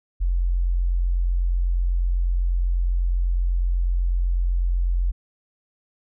sine tone, 44.05 Hz, F1, 16 cents sharp, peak -18 dBFS, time 0.2-5.12 s, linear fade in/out 20 ms, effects none

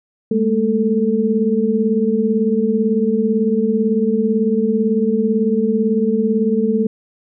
sine tone cluster, 206.4 / 224.4 / 443.2 Hz, G#3 / A3 / A4, -10 / +34 / +13 cents, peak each -18 dBFS, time 0.31-6.87 s, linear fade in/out 5 ms, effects none

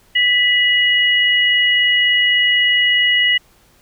sine tone pair together, 1975.5 / 2899 Hz, B6 / F#7, 0 / -36 cents, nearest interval perfect fifth, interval 664 cents, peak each -14 dBFS, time 0.15-3.38 s, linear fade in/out 10 ms, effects pink hiss -53 dBFS RMS until 3.81 s

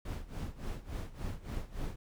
brown noise with tremolo, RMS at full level -36 dBFS, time 0.05-1.96 s, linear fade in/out 5 ms, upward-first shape sine, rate 3.5 Hz, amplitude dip 85%, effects none

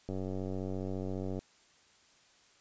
click train, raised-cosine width 2 ms, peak -25 dBFS, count 124, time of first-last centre 0.09-1.39 s, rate 94.6 Hz, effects white hiss -64 dBFS RMS until 2.6 s + resampled to 16000 Hz

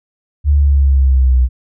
sine linear sweep, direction down, 73.42 to 61.8 Hz, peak -7 dBFS, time 0.44-1.49 s, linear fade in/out 50 ms, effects none

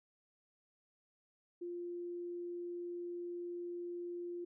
sine tone, 349.2 Hz, F4, in tune, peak -40 dBFS, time 1.61-4.45 s, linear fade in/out 10 ms, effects none

